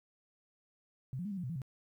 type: tone with pitch steps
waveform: sine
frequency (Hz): 130 / 178 / 208.5 / 195.5 / 177.6 / 125.1 / 167.9 / 131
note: C3 / F3 / G#3 / G3 / F3 / B2 / E3 / C3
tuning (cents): -11 / +33 / +7 / -4 / +29 / +23 / +32 / +2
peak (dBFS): -36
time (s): 1.13-1.618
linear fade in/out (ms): 0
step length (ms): 61
effects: 12-bit